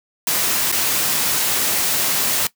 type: noise with dropouts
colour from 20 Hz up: white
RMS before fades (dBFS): -19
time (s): 0.27-2.47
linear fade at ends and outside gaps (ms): 2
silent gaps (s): 0.717-0.724
effects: noise-tail reverb RT60 0.1 s tail -18 dB re dry + high-pass 100 Hz 12 dB/octave